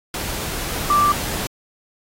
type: tone in noise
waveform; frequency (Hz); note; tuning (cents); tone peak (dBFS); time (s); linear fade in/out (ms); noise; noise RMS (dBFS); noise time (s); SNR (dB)
sine; 1174.7; D6; 0; -13; 0.9-1.12; 2; pink; -26; 0.14-1.47; +10
effects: AAC 48 kbps